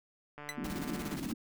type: click train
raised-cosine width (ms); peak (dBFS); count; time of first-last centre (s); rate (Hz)
0.5; -31; 115; 0.38-1.156; 147
type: tone with exponential decay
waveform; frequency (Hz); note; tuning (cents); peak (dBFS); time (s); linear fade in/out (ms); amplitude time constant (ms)
sawtooth; 2000; B6; +21; -28; 0.49-0.56; 0; 15
type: band-pass noise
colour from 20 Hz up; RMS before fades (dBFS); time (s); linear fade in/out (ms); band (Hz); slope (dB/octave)
pink; -39; 0.57-1.34; 10; 170 to 330; 48
type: noise with tremolo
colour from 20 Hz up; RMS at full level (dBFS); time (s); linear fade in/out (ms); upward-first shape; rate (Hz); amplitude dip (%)
pink; -42; 0.64-1.33; 5; square; 17; 60
effects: none